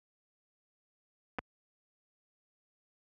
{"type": "clicks", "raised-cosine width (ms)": 0.5, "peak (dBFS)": -20, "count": 2, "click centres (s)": [1.386, 1.39], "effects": ["high-pass 60 Hz 12 dB/octave"]}